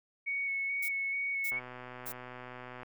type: tone with vibrato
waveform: sine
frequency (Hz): 2217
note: C#7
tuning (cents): 0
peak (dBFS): -31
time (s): 0.26-1.6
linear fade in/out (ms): 20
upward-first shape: square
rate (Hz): 2.3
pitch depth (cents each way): 12
type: noise bursts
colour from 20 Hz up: violet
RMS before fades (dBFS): -40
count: 3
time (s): 0.82-2.124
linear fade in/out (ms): 10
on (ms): 68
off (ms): 550
type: click train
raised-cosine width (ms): 0.5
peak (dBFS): -30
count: 165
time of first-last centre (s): 1.52-2.832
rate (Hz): 125
effects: none